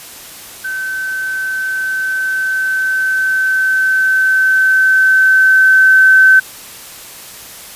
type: tone with level ramp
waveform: sine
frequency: 1535 Hz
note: G6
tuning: 37 cents flat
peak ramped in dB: -18 to -3 dBFS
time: 0.64-6.4 s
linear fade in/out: 10 ms
effects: white hiss -33 dBFS RMS until 7.75 s + resampled to 32000 Hz